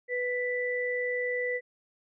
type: tone pair together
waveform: sine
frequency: 494.5 / 1978 Hz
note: B4 / B6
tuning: +2 / +2 cents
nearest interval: 2 octaves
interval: 2400 cents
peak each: -30 / -31 dBFS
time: 0.08-1.61 s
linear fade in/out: 50 ms
effects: none